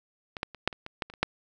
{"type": "clicks", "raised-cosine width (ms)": 0.3, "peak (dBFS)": [-20, -13, -27, -6, -25, -22, -13, -28, -30, -7], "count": 10, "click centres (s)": [0.368, 0.431, 0.547, 0.676, 0.728, 0.864, 1.022, 1.1, 1.138, 1.23], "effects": []}